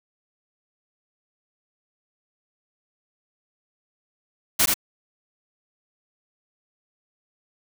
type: noise with echo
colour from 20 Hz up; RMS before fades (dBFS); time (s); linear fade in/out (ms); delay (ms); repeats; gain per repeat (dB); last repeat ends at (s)
white; -18; 4.59-4.66; 10; 82; 1; -3; 4.742
effects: none